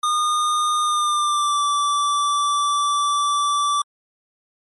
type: tone with pitch glide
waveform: square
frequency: 1221 to 1162.5 Hz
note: D#6 to D6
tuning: -33 to -18 cents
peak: -18 dBFS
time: 0.03-3.82 s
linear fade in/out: 5 ms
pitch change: -85 cents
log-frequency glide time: 0.82-1.63 s
effects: MP3 48 kbps